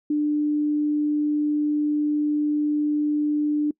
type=tone; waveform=sine; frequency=297.7 Hz; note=D4; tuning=24 cents sharp; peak=-19 dBFS; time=0.1-3.71 s; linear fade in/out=5 ms; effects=noise-tail reverb RT60 0.1 s tail -24 dB re dry